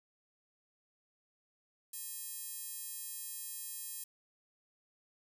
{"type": "tone with high-pass filter", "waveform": "square", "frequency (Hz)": 360, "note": "F#4", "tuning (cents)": -47, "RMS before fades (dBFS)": -44, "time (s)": [1.93, 4.04], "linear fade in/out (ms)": 5, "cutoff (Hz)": 9700, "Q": 1.2, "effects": ["11-bit"]}